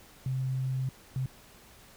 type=tone bursts at uneven times; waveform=sine; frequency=130.81 Hz; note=C3; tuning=in tune; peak=-28 dBFS; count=2; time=0.26-0.89 / 1.16-1.26 s; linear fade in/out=2 ms; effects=pink hiss -55 dBFS RMS until 1.96 s